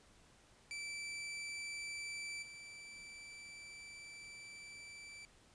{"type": "tone with level steps", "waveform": "sawtooth", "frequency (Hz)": 2326, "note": "D7", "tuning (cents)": -17, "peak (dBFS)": [-39, -47], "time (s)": [0.71, 5.25], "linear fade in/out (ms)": 0, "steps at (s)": 2.42, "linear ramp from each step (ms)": 10, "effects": ["pink hiss -66 dBFS RMS until 5.54 s", "resampled to 22050 Hz"]}